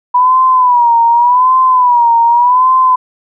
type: tone with vibrato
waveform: sine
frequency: 980 Hz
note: B5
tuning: 14 cents flat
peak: -5 dBFS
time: 0.14-2.96 s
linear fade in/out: 10 ms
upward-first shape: sine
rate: 0.86 Hz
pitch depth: 95 cents each way
effects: none